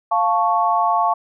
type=chord; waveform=sine; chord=F augmented; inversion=none; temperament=equal; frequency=698.5 / 880 / 1108.7 Hz; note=F5 / A5 / C#6; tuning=0 / 0 / 0 cents; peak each=-19 dBFS; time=0.11-1.14 s; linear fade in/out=10 ms; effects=none